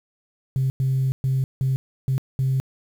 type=tone bursts at uneven times; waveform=sine; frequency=132.5 Hz; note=C3; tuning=22 cents sharp; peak=-17 dBFS; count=6; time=0.56-0.7 / 0.8-1.12 / 1.24-1.44 / 1.61-1.76 / 2.08-2.18 / 2.39-2.6 s; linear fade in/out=0 ms; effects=tanh soft clip ceiling -15 dBFS + 8-bit